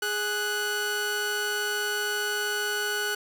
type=tone pair together; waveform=sawtooth; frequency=415.3 / 1480 Hz; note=G#4 / F#6; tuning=0 / 0 cents; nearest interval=octave + minor seventh; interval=2200 cents; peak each=-28 / -24 dBFS; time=0.02-3.15 s; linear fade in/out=5 ms; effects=none